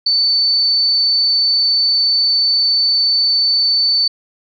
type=tone; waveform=sine; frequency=4517 Hz; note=C#8; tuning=32 cents sharp; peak=-11 dBFS; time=0.06-4.08 s; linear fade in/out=5 ms; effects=none